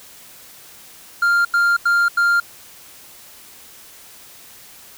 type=tone bursts; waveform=triangle; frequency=1396.9 Hz; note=F6; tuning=in tune; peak=-11 dBFS; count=4; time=1.22-2.401 s; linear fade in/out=5 ms; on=230 ms; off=87 ms; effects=white hiss -43 dBFS RMS until 4.97 s